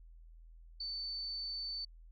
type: tone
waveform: sine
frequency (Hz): 4526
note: C#8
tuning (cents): +35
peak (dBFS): -38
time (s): 0.8-1.85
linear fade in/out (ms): 5
effects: added 41 Hz sine -53 dBFS peak until 2.11 s